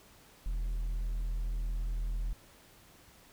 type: tone with hard clipping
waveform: triangle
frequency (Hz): 41.18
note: E1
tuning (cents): -1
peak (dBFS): -32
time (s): 0.46-2.33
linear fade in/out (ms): 0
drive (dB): 6
effects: pink hiss -59 dBFS RMS until 3.32 s